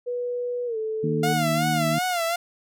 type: tone with pitch glide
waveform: sine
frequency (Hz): 488.7 to 437.9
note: B4 to A4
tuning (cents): -18 to -8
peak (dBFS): -25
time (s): 0.06-1.34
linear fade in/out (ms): 20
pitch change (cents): -190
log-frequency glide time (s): 0.66-0.77
type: harmonic tone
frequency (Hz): 77.78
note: D#2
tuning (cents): 0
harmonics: 2 / 3 / 4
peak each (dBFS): -25 / -28 / -31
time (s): 1.03-1.99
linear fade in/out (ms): 10
type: tone with vibrato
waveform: sawtooth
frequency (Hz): 698.5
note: F5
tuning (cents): 0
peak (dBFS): -19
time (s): 1.23-2.36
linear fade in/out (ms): 5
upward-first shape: sine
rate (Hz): 2.7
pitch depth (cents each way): 96
effects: none